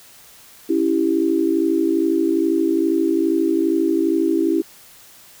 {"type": "chord", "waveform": "sine", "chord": "C# diminished", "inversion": "none", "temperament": "equal", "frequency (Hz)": [277.2, 329.6, 392], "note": ["C#4", "E4", "G4"], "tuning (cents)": [0, 0, 0], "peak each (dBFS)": [-22, -17, -22], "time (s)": [0.69, 4.62], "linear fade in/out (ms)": 10, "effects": ["white hiss -46 dBFS RMS until 5.4 s"]}